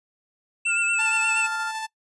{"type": "tone with vibrato", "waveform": "square", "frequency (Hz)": 2657, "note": "E7", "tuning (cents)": 13, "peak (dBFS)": -22, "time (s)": [0.65, 1.47], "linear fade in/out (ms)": 10, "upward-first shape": "sine", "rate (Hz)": 8.5, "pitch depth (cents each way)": 33}
{"type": "tone with pitch glide", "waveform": "sine", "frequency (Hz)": [1407, 1395.7], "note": ["F6", "F6"], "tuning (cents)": [12, -2], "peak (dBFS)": -27, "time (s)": [0.66, 1.72], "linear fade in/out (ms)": 50, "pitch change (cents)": -14, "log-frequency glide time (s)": [1.01, 1.16]}
{"type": "tone with tremolo", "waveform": "sawtooth", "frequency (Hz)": 880, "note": "A5", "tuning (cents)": 0, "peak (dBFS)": -24, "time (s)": [0.98, 1.87], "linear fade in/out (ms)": 20, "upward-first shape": "square", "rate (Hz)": 13, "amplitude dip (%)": 25}
{"effects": ["noise-tail reverb RT60 0.1 s tail -21 dB re dry", "resampled to 24000 Hz"]}